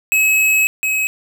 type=tone pair in turn; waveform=square; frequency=2568 / 2555 Hz; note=E7 / D#7; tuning=-46 / +45 cents; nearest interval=unison; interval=9 cents; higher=first; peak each=-12 / -16 dBFS; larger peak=first; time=0.12-0.67 / 0.83-1.07 s; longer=first; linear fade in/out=0 ms; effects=none